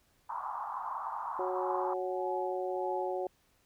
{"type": "band-pass noise", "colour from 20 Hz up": "white", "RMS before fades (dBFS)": -38, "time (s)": [0.29, 1.94], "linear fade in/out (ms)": 5, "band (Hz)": [830, 1100], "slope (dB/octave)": 48}
{"type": "harmonic tone", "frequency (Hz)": 184.4, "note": "F#3", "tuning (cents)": -6, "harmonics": [2, 3, 4], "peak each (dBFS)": [-35, -37, -38], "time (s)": [1.39, 3.27], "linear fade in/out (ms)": 2}
{"type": "tone with tremolo", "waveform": "sine", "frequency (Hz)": 850, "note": "G#5", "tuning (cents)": 40, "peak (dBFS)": -35, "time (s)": [1.61, 3.27], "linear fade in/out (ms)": 5, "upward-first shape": "sine", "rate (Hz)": 1.7, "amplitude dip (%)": 80}
{"effects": ["pink hiss -70 dBFS RMS until 3.65 s"]}